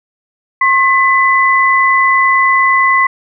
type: tone pair together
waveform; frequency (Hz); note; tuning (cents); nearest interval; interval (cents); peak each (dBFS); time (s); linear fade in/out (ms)
sine; 1075 / 2004; C6 / B6; +47 / +25; major seventh; 1078; -10; 0.61-3.07; 5
effects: none